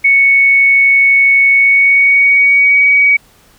sine tone with pitch glide, 2217 to 2261 Hz, C#7 to C#7, 0 to +34 cents, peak -5 dBFS, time 0.04-3.17 s, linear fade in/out 10 ms, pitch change +34 cents, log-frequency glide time 1.52-2.87 s, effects pink hiss -47 dBFS RMS until 3.58 s

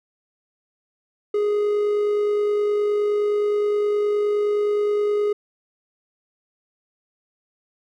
triangle tone with amplitude modulation, 415.3 Hz, G#4, in tune, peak -15 dBFS, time 1.34-5.33 s, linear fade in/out 5 ms, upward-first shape sine, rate 49.6 Hz, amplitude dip 25%, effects none

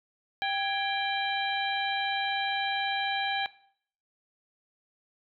harmonic tone with a mistuned harmonic, 787 Hz, G5, 7 cents sharp, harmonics 1 / 2 / 3 / 4 / 5, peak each -30 / -33 / -35 / -36 / -37 dBFS, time 0.42-3.46 s, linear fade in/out 0 ms, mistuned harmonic 2, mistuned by +94 cents, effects noise-tail reverb RT60 0.6 s tail -19 dB re dry

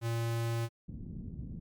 square tone, 115.8 Hz, A#2, 11 cents flat, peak -31 dBFS, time 0.01-0.69 s, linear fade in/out 50 ms
white low-pass noise, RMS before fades -42 dBFS, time 0.88-1.6 s, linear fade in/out 10 ms, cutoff 220 Hz, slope 24 dB/octave
effects MP3 96 kbps

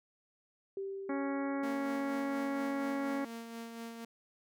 sine tone with exponential decay, 390.6 Hz, G4, 6 cents flat, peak -35 dBFS, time 0.77-3.12 s, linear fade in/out 2 ms, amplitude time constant 510 ms
harmonic tone, 277.2 Hz, C#4, in tune, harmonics 1 / 2 / 3 / 4 / 5 / 6 / 7 / 8, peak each -34 / -40 / -44 / -46 / -48 / -50 / -51 / -52 dBFS, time 1.09-3.25 s, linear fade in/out 5 ms
sawtooth tone with tremolo, 230.3 Hz, A#3, 21 cents flat, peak -37 dBFS, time 1.63-4.05 s, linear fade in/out 5 ms, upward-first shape sine, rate 4.2 Hz, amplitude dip 40%
effects none

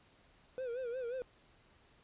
triangle tone with vibrato, 493.9 Hz, B4, in tune, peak -35 dBFS, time 0.58-1.22 s, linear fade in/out 0 ms, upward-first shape sine, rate 5.6 Hz, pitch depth 110 cents each way, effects pink hiss -66 dBFS RMS until 2.03 s + resampled to 8000 Hz

